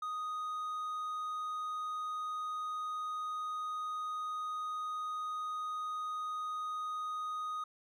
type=tone; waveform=triangle; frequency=1244.5 Hz; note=D#6; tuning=in tune; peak=-34 dBFS; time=0.02-7.64 s; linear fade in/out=5 ms; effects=none